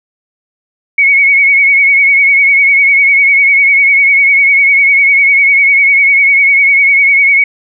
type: tone with vibrato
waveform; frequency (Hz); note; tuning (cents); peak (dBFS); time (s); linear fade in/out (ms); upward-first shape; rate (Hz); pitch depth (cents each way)
sine; 2217; C#7; 0; -4; 0.98-7.44; 5; triangle; 10; 56
effects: none